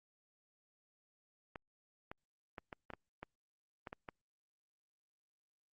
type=clicks; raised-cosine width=0.5 ms; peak=-30 dBFS; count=10; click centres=1.558 / 2.115 / 2.582 / 2.728 / 2.903 / 2.936 / 3.23 / 3.872 / 3.929 / 4.088 s; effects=Opus 48 kbps